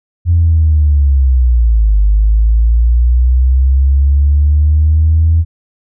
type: linear two-way sweep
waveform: sine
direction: down then up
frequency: 87 to 50.3 to 82.5 Hz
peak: -5 dBFS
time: 0.25-5.45 s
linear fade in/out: 50 ms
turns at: 1.99 s
effects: tanh soft clip ceiling -1 dBFS

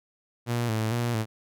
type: tone with vibrato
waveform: sawtooth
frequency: 114.6 Hz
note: A#2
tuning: 29 cents flat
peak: -21 dBFS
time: 0.46-1.26 s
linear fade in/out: 50 ms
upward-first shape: square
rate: 2.2 Hz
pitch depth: 68 cents each way
effects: none

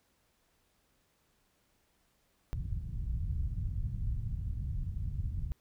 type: low-pass noise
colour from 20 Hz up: white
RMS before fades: -35 dBFS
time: 2.53-5.52 s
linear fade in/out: 0 ms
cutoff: 110 Hz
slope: 24 dB/octave
effects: pink hiss -73 dBFS RMS until 5.6 s

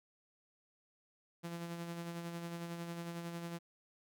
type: tone with tremolo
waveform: sawtooth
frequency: 170 Hz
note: F3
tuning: 46 cents flat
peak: -36 dBFS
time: 1.43-3.59 s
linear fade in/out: 20 ms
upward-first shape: sine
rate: 11 Hz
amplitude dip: 40%
effects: none

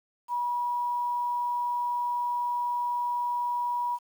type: tone with quantisation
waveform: sine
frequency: 968 Hz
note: B5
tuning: 35 cents flat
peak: -26 dBFS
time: 0.28-3.99 s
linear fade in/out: 50 ms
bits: 9
effects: none

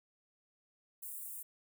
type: high-pass noise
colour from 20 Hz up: white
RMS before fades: -45 dBFS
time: 1.02-1.43 s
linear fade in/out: 10 ms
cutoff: 8200 Hz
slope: 48 dB/octave
effects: none

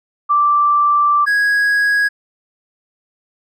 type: tone pair in turn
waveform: sine / triangle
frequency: 1172 / 1657.5 Hz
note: D6 / G#6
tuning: -4 / -4 cents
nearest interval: tritone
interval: 600 cents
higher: second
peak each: -10 dBFS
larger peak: neither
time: 0.29-1.26 / 1.26-2.09 s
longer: first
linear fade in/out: 20 ms
effects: none

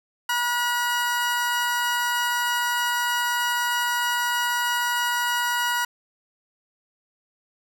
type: tone pair together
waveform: 30% pulse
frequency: 965 / 1445.9 Hz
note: B5 / F#6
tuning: -40 / -40 cents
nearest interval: perfect fifth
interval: 700 cents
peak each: -22 dBFS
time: 0.29-5.85 s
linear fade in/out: 5 ms
effects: none

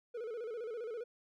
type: tone with vibrato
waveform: triangle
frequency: 457.9 Hz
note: A#4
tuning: 31 cents flat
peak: -37 dBFS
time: 0.14-1.04 s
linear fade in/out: 10 ms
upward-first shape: square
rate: 15 Hz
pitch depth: 91 cents each way
effects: none

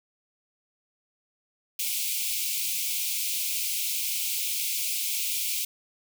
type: high-pass noise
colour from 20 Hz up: white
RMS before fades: -29 dBFS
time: 1.79-5.65 s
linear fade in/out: 5 ms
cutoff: 2200 Hz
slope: 96 dB/octave
effects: none

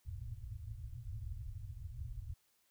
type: low-pass noise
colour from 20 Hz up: white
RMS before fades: -45 dBFS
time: 0.05-2.34 s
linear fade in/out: 10 ms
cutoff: 120 Hz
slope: 96 dB/octave
effects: white hiss -75 dBFS RMS until 2.7 s

